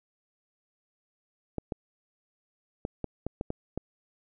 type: clicks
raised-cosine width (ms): 2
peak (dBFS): -18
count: 8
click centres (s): 1.583 / 1.722 / 2.851 / 3.043 / 3.266 / 3.411 / 3.504 / 3.776
effects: none